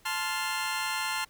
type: chord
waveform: 20% pulse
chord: F major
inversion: first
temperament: just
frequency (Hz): 873.1 / 1047.7 / 1396.9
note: A5 / C6 / F6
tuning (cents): -14 / +2 / 0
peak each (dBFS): -29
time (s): 0.05-1.25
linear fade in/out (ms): 10
effects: pink hiss -61 dBFS RMS until 1.29 s